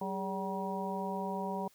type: harmonic tone with a mistuned harmonic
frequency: 191.5 Hz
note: G3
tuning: 40 cents flat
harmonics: 1 / 2 / 3 / 4 / 5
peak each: -38 / -41 / -42 / -41 / -39 dBFS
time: 0.01-1.68 s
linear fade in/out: 5 ms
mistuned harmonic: 2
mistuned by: +99 cents
effects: white hiss -65 dBFS RMS until 1.74 s